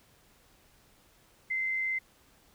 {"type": "tone with amplitude modulation", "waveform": "sine", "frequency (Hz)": 2071, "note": "C7", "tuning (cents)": -18, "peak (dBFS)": -27, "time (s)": [1.5, 1.99], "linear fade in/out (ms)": 10, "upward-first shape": "sine", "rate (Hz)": 98.9, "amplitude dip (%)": 30, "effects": ["pink hiss -63 dBFS RMS until 2.54 s"]}